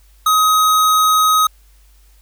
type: tone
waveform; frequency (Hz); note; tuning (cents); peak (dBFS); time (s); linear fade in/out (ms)
square; 1262; D#6; +24; -11; 0.26-1.47; 5
effects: added 50 Hz sine -46 dBFS peak until 2.21 s + white hiss -56 dBFS RMS until 2.21 s